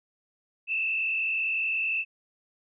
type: tone with frequency modulation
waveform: sine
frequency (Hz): 2637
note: E7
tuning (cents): 0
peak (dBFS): -25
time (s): 0.67-2.05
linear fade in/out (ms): 50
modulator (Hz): 45.5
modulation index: 1.7
effects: none